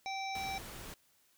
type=harmonic tone; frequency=776 Hz; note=G5; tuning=18 cents flat; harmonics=1 / 3 / 5 / 7 / 8; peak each=-38 / -42 / -47 / -49 / -55 dBFS; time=0.06-0.58 s; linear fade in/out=0 ms
type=noise; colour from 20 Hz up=pink; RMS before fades=-47 dBFS; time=0.35-0.94 s; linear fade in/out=2 ms
effects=white hiss -70 dBFS RMS until 1.37 s